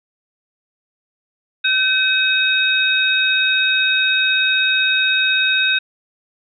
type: tone cluster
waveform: sine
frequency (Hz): 1534 / 2549 / 3741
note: G6 / D#7 / A#7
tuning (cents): -38 / +41 / +5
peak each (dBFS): -18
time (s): 1.64-5.79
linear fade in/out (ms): 10
effects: none